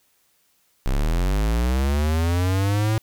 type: linear sweep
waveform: square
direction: up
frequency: 31.09 to 111.3 Hz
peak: -19 dBFS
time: 0.86-2.98 s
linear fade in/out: 0 ms
effects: white hiss -64 dBFS RMS until 3.02 s